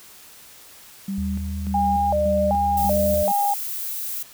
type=tone with tremolo; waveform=sine; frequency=196 Hz; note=G3; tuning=in tune; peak=-24 dBFS; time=1.08-3.32 s; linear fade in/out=5 ms; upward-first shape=square; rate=1.7 Hz; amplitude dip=55%
type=tone; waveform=sine; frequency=77.8 Hz; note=D#2; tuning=in tune; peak=-26 dBFS; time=1.18-3.23 s; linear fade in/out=0 ms
type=tone with vibrato; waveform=sine; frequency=698.5 Hz; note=F5; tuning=in tune; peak=-18 dBFS; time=1.74-3.54 s; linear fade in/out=5 ms; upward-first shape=square; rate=1.3 Hz; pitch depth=260 cents each way
type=noise; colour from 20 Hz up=violet; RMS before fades=-29 dBFS; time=2.77-4.23 s; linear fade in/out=5 ms
effects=white hiss -46 dBFS RMS until 4.33 s